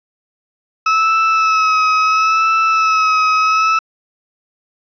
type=tone with vibrato; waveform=35% pulse; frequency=1295 Hz; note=E6; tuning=31 cents flat; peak=-9 dBFS; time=0.86-3.79 s; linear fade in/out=5 ms; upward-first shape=sine; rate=0.73 Hz; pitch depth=32 cents each way; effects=resampled to 11025 Hz + 7-bit